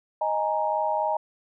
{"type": "chord", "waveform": "sine", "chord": "D# suspended fourth", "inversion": "none", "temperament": "just", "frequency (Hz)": [622.3, 829.7, 933.4], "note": ["D#5", "G#5", "A#5"], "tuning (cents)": [0, -2, 2], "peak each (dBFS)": -27, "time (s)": [0.21, 1.17], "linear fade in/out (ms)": 5, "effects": []}